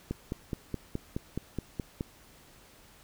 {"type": "click train", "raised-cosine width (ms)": 3, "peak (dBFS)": -19, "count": 10, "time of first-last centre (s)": [0.11, 2.009], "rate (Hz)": 4.74, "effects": ["pink hiss -57 dBFS RMS until 3.03 s"]}